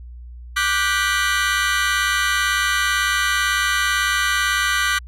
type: chord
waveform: sawtooth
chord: G major seventh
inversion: second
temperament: just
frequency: 1176 / 1470 / 1568 / 1960 Hz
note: D6 / F#6 / G6 / B6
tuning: +2 / -12 / 0 / -14 cents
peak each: -19 dBFS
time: 0.56-4.99 s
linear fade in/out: 10 ms
effects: added 60 Hz sine -34 dBFS peak until 5.07 s + low-pass 9000 Hz 12 dB/octave